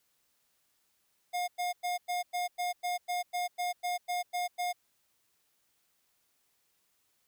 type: tone bursts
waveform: square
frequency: 713 Hz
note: F5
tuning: 36 cents sharp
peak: -31 dBFS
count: 14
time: 1.33-4.73 s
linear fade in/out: 20 ms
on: 150 ms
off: 100 ms
effects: white hiss -74 dBFS RMS until 7.27 s